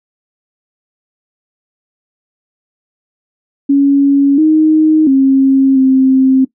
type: tone with pitch steps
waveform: sine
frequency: 279.4 / 311.9 / 268.9 / 263.5 Hz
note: C#4 / D#4 / C4 / C4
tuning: +14 / +4 / +47 / +12 cents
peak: -5 dBFS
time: 3.69-6.45 s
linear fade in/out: 10 ms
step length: 690 ms
effects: noise-tail reverb RT60 0.1 s tail -18 dB re dry